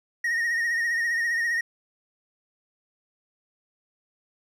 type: tone with vibrato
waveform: triangle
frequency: 1864.7 Hz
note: A#6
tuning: in tune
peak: -21 dBFS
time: 0.24-1.61 s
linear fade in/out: 5 ms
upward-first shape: triangle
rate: 15 Hz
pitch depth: 55 cents each way
effects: none

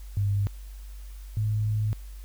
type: tone pair in turn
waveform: sine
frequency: 100.5 / 106.94 Hz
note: G2 / A2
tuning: +44 / -49 cents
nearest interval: minor second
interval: 107 cents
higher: second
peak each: -22 / -23 dBFS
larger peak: first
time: 0.17-0.47 / 1.37-1.93 s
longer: second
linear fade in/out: 0 ms
effects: added 49 Hz sine -38 dBFS peak until 2.24 s + white hiss -56 dBFS RMS until 2.24 s

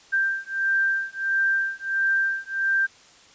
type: beating tone pair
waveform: sine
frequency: 1576 / 1577.5 Hz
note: G6 / G6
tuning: +9 / +10 cents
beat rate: 1.5 Hz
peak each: -24 dBFS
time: 0.12-2.87 s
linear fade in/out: 20 ms
effects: white hiss -52 dBFS RMS until 3.34 s + resampled to 16000 Hz

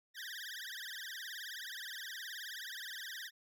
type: tone with vibrato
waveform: 20% pulse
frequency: 1725 Hz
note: A6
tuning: 35 cents flat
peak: -38 dBFS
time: 0.14-3.31 s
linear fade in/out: 50 ms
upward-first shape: triangle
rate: 19 Hz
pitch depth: 240 cents each way
effects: none

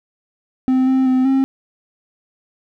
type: tone with pitch steps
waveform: triangle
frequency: 259 / 262.4 / 257.7 / 267.5 Hz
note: C4 / C4 / C4 / C4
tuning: -17 / +5 / -26 / +38 cents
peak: -10 dBFS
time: 0.68-1.44 s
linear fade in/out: 0 ms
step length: 190 ms
effects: none

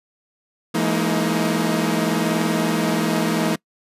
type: tone cluster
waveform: sawtooth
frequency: 168.1 / 211.1 / 232 / 314.9 Hz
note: E3 / G#3 / A#3 / D#4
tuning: +34 / +29 / -8 / +21 cents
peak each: -20 dBFS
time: 0.74-3.56 s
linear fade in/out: 10 ms
effects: noise-tail reverb RT60 0.1 s tail -24 dB re dry + resampled to 32000 Hz

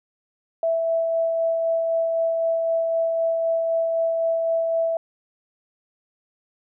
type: tone with tremolo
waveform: sine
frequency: 659.3 Hz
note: E5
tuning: in tune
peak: -18 dBFS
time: 0.63-4.97 s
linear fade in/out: 2 ms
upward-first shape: sine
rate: 3.9 Hz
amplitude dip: 25%
effects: none

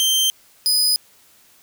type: tone pair in turn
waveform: sawtooth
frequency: 3136 / 4989 Hz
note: G7 / D#8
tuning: 0 / +4 cents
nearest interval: minor sixth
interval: 804 cents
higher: second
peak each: -12 dBFS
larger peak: neither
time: 0-0.3 / 0.66-0.96 s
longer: neither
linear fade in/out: 0 ms
effects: white hiss -53 dBFS RMS until 1.62 s

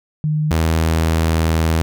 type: tone pair in turn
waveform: sine / sawtooth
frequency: 152.8 / 80.94 Hz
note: D#3 / E2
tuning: -31 / -31 cents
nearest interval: major seventh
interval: 1100 cents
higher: first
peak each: -15 / -10 dBFS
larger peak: second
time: 0.24-0.51 / 0.51-1.82 s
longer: second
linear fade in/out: 0 ms
effects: none

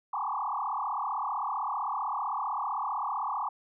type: tone with frequency modulation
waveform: sine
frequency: 987.8 Hz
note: B5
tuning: in tune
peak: -29 dBFS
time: 0.13-3.49 s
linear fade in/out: 5 ms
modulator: 35.6 Hz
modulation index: 5.5
effects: none

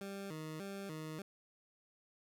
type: tone with vibrato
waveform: 20% pulse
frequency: 175.8 Hz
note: F3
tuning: 12 cents sharp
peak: -38 dBFS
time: 0.01-1.22 s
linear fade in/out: 2 ms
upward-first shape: square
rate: 1.7 Hz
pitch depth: 200 cents each way
effects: none

